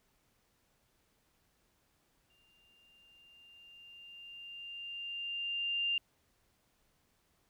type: tone with exponential growth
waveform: sine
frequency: 2794 Hz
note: F7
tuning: in tune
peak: -29 dBFS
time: 2.3-5.98 s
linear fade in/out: 2 ms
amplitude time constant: 800 ms
effects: pink hiss -74 dBFS RMS until 7.49 s